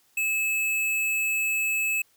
square tone, 2600 Hz, E7, 24 cents flat, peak -24 dBFS, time 0.17-2.02 s, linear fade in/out 5 ms, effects white hiss -64 dBFS RMS until 2.16 s

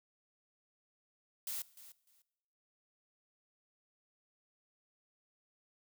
blue noise with echo, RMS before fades -40 dBFS, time 1.47-1.62 s, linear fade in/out 2 ms, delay 300 ms, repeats 2, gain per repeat -15 dB, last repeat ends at 2.22 s, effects noise-tail reverb RT60 1.0 s tail -20 dB re dry

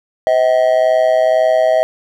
triangle tone with amplitude modulation, 639 Hz, D#5, 46 cents sharp, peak -4 dBFS, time 0.27-1.83 s, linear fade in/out 0 ms, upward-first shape sine, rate 122 Hz, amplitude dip 80%, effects none

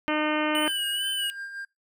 harmonic tone, 304.6 Hz, D#4, 37 cents flat, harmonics 1 / 2 / 3 / 4 / 5 / 6 / 7 / 8 / 9 / 10, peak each -27 / -30 / -32 / -33 / -34 / -35 / -35 / -36 / -37 / -37 dBFS, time 0.08-0.68 s, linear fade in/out 0 ms
square tone with vibrato, 2960 Hz, F#7, in tune, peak -27 dBFS, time 0.55-1.3 s, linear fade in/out 0 ms, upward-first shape sine, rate 2.3 Hz, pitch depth 53 cents each way
triangle tone with tremolo, 1599 Hz, G6, 34 cents sharp, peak -31 dBFS, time 0.66-1.65 s, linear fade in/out 5 ms, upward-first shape sine, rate 5.6 Hz, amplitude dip 50%
effects noise-tail reverb RT60 0.2 s tail -21 dB re dry

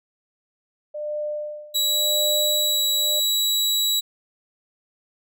sine tone with tremolo, 599 Hz, D5, 34 cents sharp, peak -24 dBFS, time 0.94-3.2 s, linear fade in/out 10 ms, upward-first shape sine, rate 0.9 Hz, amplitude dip 90%
sawtooth tone, 3900 Hz, B7, 23 cents flat, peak -16 dBFS, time 1.74-4.01 s, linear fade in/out 20 ms
effects none

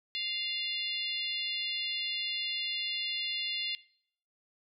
harmonic tone, 698.5 Hz, F5, in tune, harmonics 3 / 4 / 5 / 6 / 7, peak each -41 / -37 / -37 / -37 / -47 dBFS, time 0.15-3.75 s, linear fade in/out 0 ms, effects noise-tail reverb RT60 0.6 s tail -19 dB re dry

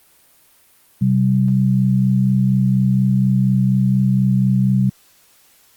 sine tone pair together, 128.8 / 192.98 Hz, C3 / G3, -27 / -27 cents, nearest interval perfect fifth, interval 700 cents, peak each -15 dBFS, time 1.01-4.9 s, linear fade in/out 10 ms, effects white hiss -53 dBFS RMS until 5.76 s + Opus 32 kbps

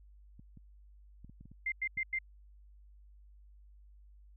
clicks, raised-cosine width 5 ms, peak -40 dBFS, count 8, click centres 0.395 / 0.573 / 1.246 / 1.296 / 1.41 / 1.456 / 1.516 / 1.972 s
sine tone bursts, 2093 Hz, C7, in tune, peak -31 dBFS, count 4, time 1.66-2.188 s, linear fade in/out 5 ms, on 60 ms, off 96 ms
effects added 50 Hz sine -55 dBFS peak until 4.36 s

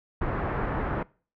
pink low-pass noise, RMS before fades -29 dBFS, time 0.21-1.03 s, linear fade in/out 5 ms, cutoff 1700 Hz, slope 24 dB/octave, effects noise-tail reverb RT60 0.4 s tail -23 dB re dry

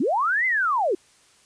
sine linear two-way sweep, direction up then down, 207.7 to 2093 to 325.7 Hz, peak -19 dBFS, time 0-0.95 s, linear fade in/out 5 ms, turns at 0.46 s, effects white hiss -57 dBFS RMS until 1.45 s + resampled to 22050 Hz

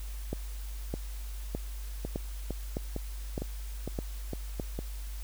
two click trains, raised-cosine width 2 ms, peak -19 / -21 dBFS, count 8 / 7, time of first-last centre 0.33-4.598 / 2.05-4.79 s, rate 1.64 / 2.19 Hz, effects added 50 Hz sine -36 dBFS peak until 5.23 s + white hiss -51 dBFS RMS until 5.23 s

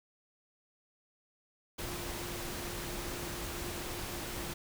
sine tone in noise, 349.6 Hz, F4, 2 cents sharp, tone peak -46 dBFS, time 1.78-4.54 s, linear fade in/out 10 ms, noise pink, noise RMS -40 dBFS, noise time 1.78-4.54 s, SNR -9 dB, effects none

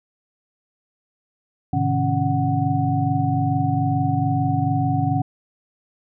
sine tone cluster, 106.6 / 131.1 / 153.5 / 276 / 741 Hz, G#2 / C3 / D#3 / C#4 / F#5, +46 / +4 / -23 / -7 / +2 cents, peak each -24 dBFS, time 1.73-5.22 s, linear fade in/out 5 ms, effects none

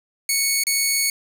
10% pulse tone with dropouts, 2217 Hz, C#7, in tune, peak -9 dBFS, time 0.29-1.1 s, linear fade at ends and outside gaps 2 ms, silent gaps 0.637-0.668 s, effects none

